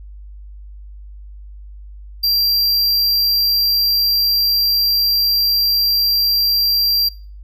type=tone; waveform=square; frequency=4736 Hz; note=D8; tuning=14 cents sharp; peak=-14 dBFS; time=2.23-7.09 s; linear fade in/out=10 ms; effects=noise-tail reverb RT60 0.4 s tail -24 dB re dry + added 50 Hz sine -33 dBFS peak until 7.43 s